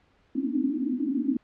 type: band-pass noise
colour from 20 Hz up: pink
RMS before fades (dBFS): -27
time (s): 0.35-1.37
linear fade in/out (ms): 5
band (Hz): 240 to 310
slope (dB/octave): 96
effects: pink hiss -64 dBFS RMS until 1.43 s + low-pass 3000 Hz 12 dB/octave